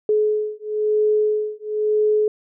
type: beating tone pair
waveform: sine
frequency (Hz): 425.1 / 426.1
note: G#4 / G#4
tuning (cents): +40 / +44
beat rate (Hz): 1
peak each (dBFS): -20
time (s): 0.09-2.28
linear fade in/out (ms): 2
effects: none